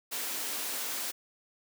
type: high-pass noise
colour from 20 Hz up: white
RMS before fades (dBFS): -35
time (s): 0.11-1.12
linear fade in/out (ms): 20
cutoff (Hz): 220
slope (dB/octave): 24
effects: none